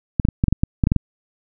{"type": "clicks", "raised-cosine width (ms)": 5, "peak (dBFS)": -3, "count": 11, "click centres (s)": [0.198, 0.251, 0.287, 0.439, 0.483, 0.526, 0.635, 0.838, 0.871, 0.919, 0.963], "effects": []}